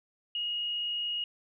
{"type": "tone with frequency modulation", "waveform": "sine", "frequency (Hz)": 2877, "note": "F#7", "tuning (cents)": -49, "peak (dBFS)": -30, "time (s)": [0.35, 1.24], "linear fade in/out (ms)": 2, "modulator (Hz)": 54.8, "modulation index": 0.41, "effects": []}